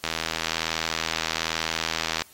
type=click train; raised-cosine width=0.2 ms; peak=-8 dBFS; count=178; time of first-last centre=0.04-2.22 s; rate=81.2 Hz; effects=white hiss -53 dBFS RMS until 2.33 s + AAC 48 kbps